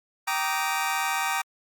25% pulse chord, Eb major seventh, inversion first, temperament just, 777.8 / 933.4 / 1166.7 / 1244.5 Hz, G5 / Bb5 / D6 / Eb6, -14 / +2 / -12 / 0 cents, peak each -26 / -26 / -29 / -28 dBFS, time 0.27-1.42 s, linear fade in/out 10 ms, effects Opus 48 kbps

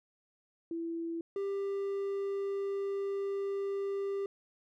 sine / triangle tone pair in turn, 333 / 396 Hz, E4 / G4, +18 / +18 cents, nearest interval minor third, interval 300 cents, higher second, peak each -34 / -30 dBFS, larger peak second, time 0.71-1.21 / 1.36-4.26 s, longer second, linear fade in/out 2 ms, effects none

